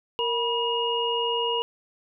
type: tone cluster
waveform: sine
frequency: 464.1 / 972 / 2862 Hz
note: A#4 / B5 / F7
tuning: -8 / -28 / +42 cents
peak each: -27 / -28 / -27 dBFS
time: 0.19-1.62 s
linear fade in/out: 0 ms
effects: none